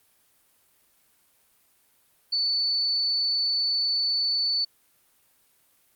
sine tone, 4486 Hz, C#8, 20 cents sharp, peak -22 dBFS, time 2.32-4.65 s, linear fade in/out 10 ms, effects white hiss -64 dBFS RMS until 5.95 s + Opus 32 kbps

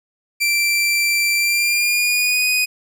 sawtooth tone with pitch glide, 2349 to 2489 Hz, D7 to D#7, 0 to 0 cents, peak -12 dBFS, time 0.4-2.66 s, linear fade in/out 20 ms, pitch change +100 cents, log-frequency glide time 1.36-2.47 s, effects none

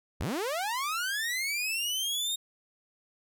sawtooth linear sweep, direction up, 43.17 to 3729 Hz, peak -26 dBFS, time 0.2-2.36 s, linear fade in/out 10 ms, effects none

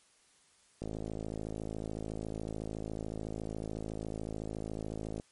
click train, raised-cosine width 2 ms, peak -25 dBFS, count 237, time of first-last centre 0.82-5.198 s, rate 53.9 Hz, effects white hiss -66 dBFS RMS until 5.31 s + MP3 48 kbps

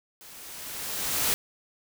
white noise with level ramp, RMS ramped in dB -48 to -24 dBFS, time 0.21-1.34 s, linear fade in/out 0 ms, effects none

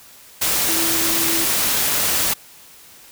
sine tone in noise, 329.6 Hz, E4, in tune, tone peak -26 dBFS, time 0.68-1.45 s, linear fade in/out 10 ms, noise white, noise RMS -19 dBFS, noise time 0.41-2.34 s, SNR -10 dB, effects white hiss -45 dBFS RMS until 3.11 s

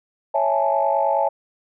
sine chord, A major seventh, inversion first, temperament equal, 554.4 / 659.3 / 830.6 / 880 Hz, C#5 / E5 / G#5 / A5, 0 / 0 / 0 / 0 cents, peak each -22 dBFS, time 0.34-1.29 s, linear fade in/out 10 ms, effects tanh soft clip ceiling -6 dBFS

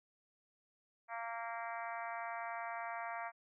harmonic tone with a mistuned harmonic, 230.7 Hz, A#3, 18 cents flat, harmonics 3 / 4 / 5 / 6 / 7 / 8 / 9 / 10, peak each -44 / -46 / -48 / -50 / -51 / -52 / -53 / -54 dBFS, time 1.08-3.32 s, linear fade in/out 50 ms, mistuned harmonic 8, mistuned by +19 cents, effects none

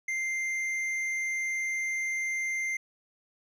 sine tone with hard clipping, 2093 Hz, C7, in tune, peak -30 dBFS, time 0.08-2.77 s, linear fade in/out 5 ms, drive 6 dB, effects none

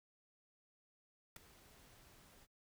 pink noise with ADSR envelope, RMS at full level -45 dBFS, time 1.36-2.47 s, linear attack 4 ms, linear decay 6 ms, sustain -19 dB, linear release 37 ms, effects noise-tail reverb RT60 0.1 s tail -26 dB re dry

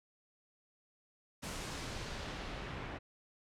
pink noise with low-pass filter sweep, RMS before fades -43 dBFS, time 1.42-2.99 s, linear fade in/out 20 ms, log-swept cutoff 10000 to 2100 Hz, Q 0.87, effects none

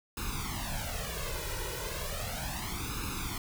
pink noise with flanger, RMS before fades -36 dBFS, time 0.17-3.38 s, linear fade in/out 2 ms, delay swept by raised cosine 0.77 to 2.07 ms, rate 0.35 Hz, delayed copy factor +0.9, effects none

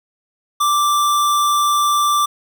square tone, 1174.7 Hz, D6, in tune, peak -14 dBFS, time 0.6-2.26 s, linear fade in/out 10 ms, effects 8-bit

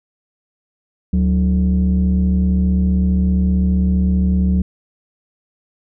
sine tone pair together, 73.42 / 185 Hz, D2 / F#3, 0 / 0 cents, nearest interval octave + major third, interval 1600 cents, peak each -13 dBFS, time 1.13-4.62 s, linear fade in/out 5 ms, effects tanh soft clip ceiling -9 dBFS

